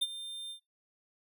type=tone with ADSR envelope; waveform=square; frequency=3600 Hz; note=A7; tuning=39 cents sharp; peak=-26 dBFS; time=0.01-0.6 s; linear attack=13 ms; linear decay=37 ms; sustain=-14 dB; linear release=96 ms; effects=noise-tail reverb RT60 0.2 s tail -20 dB re dry